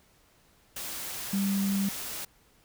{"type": "tone in noise", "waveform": "sine", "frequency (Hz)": 197.1, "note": "G3", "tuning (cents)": 10, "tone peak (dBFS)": -25, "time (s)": [1.33, 1.89], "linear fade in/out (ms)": 5, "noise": "white", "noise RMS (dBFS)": -37, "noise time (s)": [0.76, 2.25], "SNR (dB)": 9, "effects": ["pink hiss -63 dBFS RMS until 2.64 s"]}